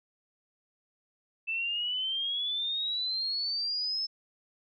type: exponential sweep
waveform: sine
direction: up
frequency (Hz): 2637 to 5274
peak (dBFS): -29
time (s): 1.47-4.07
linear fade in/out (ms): 20
effects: none